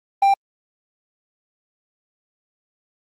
triangle tone, 790 Hz, G5, 13 cents sharp, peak -10 dBFS, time 0.22-0.34 s, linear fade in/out 5 ms, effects Opus 24 kbps

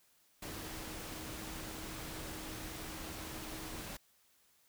sine tone in noise, 316.4 Hz, D#4, 29 cents sharp, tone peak -51 dBFS, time 0.45-3.81 s, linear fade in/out 5 ms, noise pink, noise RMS -45 dBFS, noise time 0.42-3.97 s, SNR -9 dB, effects white hiss -70 dBFS RMS until 4.68 s

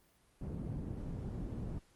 white low-pass noise, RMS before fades -41 dBFS, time 0.41-1.79 s, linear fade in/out 5 ms, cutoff 170 Hz, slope 12 dB/octave, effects pink hiss -69 dBFS RMS until 1.95 s + Opus 32 kbps

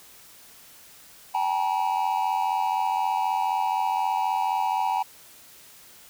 triangle tone cluster, 775 / 859 / 954 Hz, G5 / A5 / A#5, -20 / -42 / +40 cents, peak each -25 dBFS, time 1.34-5.03 s, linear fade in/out 10 ms, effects white hiss -50 dBFS RMS until 6.09 s

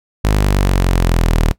sawtooth exponential sweep, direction down, 52.4 to 38.66 Hz, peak -7 dBFS, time 0.24-1.52 s, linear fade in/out 10 ms, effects noise-tail reverb RT60 0.1 s tail -18 dB re dry

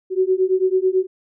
sine beating tone pair, 370 / 379.1 Hz, F#4 / F#4, 0 / +42 cents, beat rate 9.1 Hz, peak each -18 dBFS, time 0.1-1.07 s, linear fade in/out 50 ms, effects none

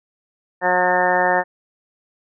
harmonic tone, 180.8 Hz, F#3, 40 cents flat, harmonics 1 / 2 / 3 / 4 / 5 / 6 / 7 / 8 / 9 / 10, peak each -32 / -26 / -21 / -20 / -21 / -30 / -32 / -30 / -27 / -21 dBFS, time 0.61-1.44 s, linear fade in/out 50 ms, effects none

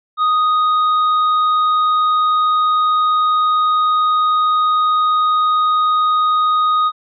triangle tone with tanh clipping, 1244.5 Hz, D#6, in tune, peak -13 dBFS, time 0.17-6.92 s, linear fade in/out 50 ms, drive 10 dB, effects resampled to 11025 Hz

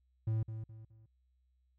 triangle tone with echo, 110.5 Hz, A2, 8 cents sharp, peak -28 dBFS, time 0.27-0.43 s, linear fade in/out 5 ms, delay 210 ms, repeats 3, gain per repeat -9 dB, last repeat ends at 1.06 s, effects added 63 Hz sine -70 dBFS peak until 1.78 s

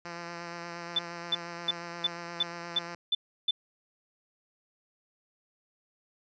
5% pulse tone with vibrato, 171.3 Hz, F3, 33 cents flat, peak -27 dBFS, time 0.05-2.95 s, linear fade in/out 2 ms, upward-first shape sine, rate 8.5 Hz, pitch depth 17 cents each way
sine tone bursts, 3520 Hz, A7, in tune, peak -23 dBFS, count 8, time 0.96-3.51 s, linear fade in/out 5 ms, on 30 ms, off 330 ms
effects resampled to 16000 Hz

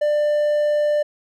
triangle tone, 594 Hz, D5, 20 cents sharp, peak -14 dBFS, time 0.01-1.03 s, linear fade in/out 10 ms, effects none

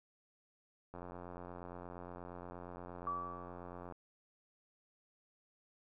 click train, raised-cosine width 1 ms, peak -34 dBFS, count 265, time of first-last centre 0.94-3.923 s, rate 88.5 Hz
sine tone with exponential decay, 1149 Hz, D6, 38 cents flat, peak -34 dBFS, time 3.07-3.9 s, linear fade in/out 1 ms, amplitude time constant 180 ms
effects none

